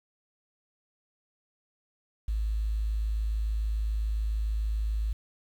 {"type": "tone with quantisation", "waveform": "sine", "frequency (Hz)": 53.5, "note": "A1", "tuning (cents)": -48, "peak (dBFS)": -26, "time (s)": [2.28, 5.13], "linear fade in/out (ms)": 5, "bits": 9, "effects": []}